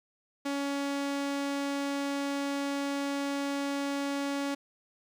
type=tone; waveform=sawtooth; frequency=280.6 Hz; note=C#4; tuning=21 cents sharp; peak=-26 dBFS; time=0.45-4.55 s; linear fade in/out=10 ms; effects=low-pass 9000 Hz 12 dB/octave + 10-bit